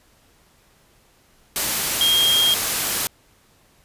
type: tone in noise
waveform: sine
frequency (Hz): 3232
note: G#7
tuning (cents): -48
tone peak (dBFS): -15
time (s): 2.01-2.54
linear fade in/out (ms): 0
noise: white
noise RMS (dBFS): -22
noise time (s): 1.56-3.07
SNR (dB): +4
effects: pink hiss -57 dBFS RMS until 3.84 s + resampled to 32000 Hz